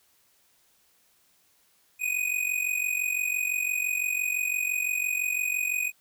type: tone with amplitude modulation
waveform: square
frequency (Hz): 2489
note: D#7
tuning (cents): 0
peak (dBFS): -23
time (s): 1.99-5.92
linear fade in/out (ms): 50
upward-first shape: sine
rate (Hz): 45.9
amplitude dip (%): 75
effects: white hiss -65 dBFS RMS until 6 s